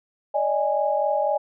sine tone cluster, 578 / 622 / 826 Hz, D5 / D#5 / G#5, -28 / -1 / -10 cents, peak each -24 dBFS, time 0.34-1.38 s, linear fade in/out 10 ms, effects none

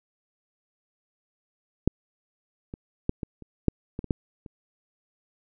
clicks, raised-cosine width 3 ms, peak -6 / -23 / -10 / -18 / -30 / -6 / -18 / -22 / -10 / -29 dBFS, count 10, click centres 1.876 / 2.739 / 3.094 / 3.232 / 3.423 / 3.683 / 3.991 / 4.043 / 4.108 / 4.462 s, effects none

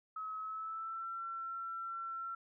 sine tone with pitch glide, 1283 to 1350.7 Hz, E6 to E6, -47 to +42 cents, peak -39 dBFS, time 0.16-2.35 s, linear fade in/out 5 ms, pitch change +89 cents, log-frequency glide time 0.4-1.09 s, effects none

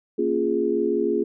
sine chord, Bb minor seventh, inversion none, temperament equal, 233.1 / 277.2 / 349.2 / 415.3 Hz, Bb3 / Db4 / F4 / Ab4, 0 / 0 / 0 / 0 cents, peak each -28 / -28 / -24 / -23 dBFS, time 0.18-1.24 s, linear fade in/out 10 ms, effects none

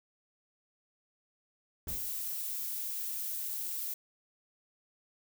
brown noise with exponential decay, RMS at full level -39 dBFS, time 1.87-2.24 s, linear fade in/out 2 ms, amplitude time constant 79 ms
violet noise, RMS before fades -37 dBFS, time 1.88-3.94 s, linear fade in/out 5 ms
effects none

